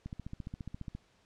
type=click train; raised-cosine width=5 ms; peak=-28 dBFS; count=14; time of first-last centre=0.06-0.95 s; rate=14.6 Hz; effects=pink hiss -68 dBFS RMS until 1.25 s + low-pass 6000 Hz 12 dB/octave